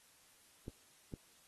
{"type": "clicks", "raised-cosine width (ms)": 3, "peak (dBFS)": -30, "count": 2, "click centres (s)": [0.681, 1.138], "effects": ["white hiss -66 dBFS RMS until 1.47 s", "AAC 32 kbps"]}